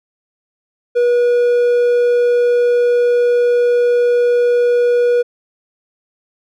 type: tone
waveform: triangle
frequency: 483.6 Hz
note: B4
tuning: 36 cents flat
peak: -8 dBFS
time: 0.95-5.23 s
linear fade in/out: 20 ms
effects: none